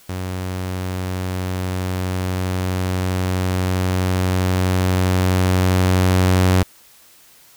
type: tone with level ramp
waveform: sawtooth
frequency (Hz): 92.3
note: F#2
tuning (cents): -4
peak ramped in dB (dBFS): -20 to -8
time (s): 0.09-6.63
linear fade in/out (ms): 5
effects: white hiss -49 dBFS RMS until 7.56 s